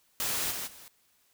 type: noise with level steps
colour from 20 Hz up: white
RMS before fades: -31 / -36 / -50 dBFS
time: 0.2-0.88 s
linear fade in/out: 0 ms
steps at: 0.5 / 0.66 s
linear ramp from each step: 20 ms
effects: white hiss -68 dBFS RMS until 1.33 s